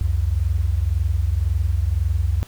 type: tone pair together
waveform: sine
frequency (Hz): 66.6 / 88.49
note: C2 / F2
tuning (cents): +31 / +23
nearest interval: perfect fourth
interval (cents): 492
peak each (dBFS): -20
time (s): 0.01-2.43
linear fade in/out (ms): 0
effects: pink hiss -47 dBFS RMS until 2.47 s